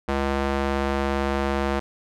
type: tone with band-pass filter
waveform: square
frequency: 68.9 Hz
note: C#2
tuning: 10 cents flat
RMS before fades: -24 dBFS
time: 0.08-1.8 s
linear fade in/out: 10 ms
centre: 830 Hz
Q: 0.51
effects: none